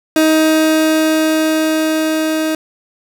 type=tone with level ramp; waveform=30% pulse; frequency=314.7 Hz; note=D#4; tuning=20 cents sharp; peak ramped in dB=-6 to -12 dBFS; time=0.16-2.55 s; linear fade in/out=2 ms; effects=none